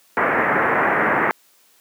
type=low-pass noise; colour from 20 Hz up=white; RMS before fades=-18 dBFS; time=0.17-1.31 s; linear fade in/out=0 ms; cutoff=2000 Hz; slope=48 dB/octave; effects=white hiss -56 dBFS RMS until 1.8 s + high-pass 200 Hz 12 dB/octave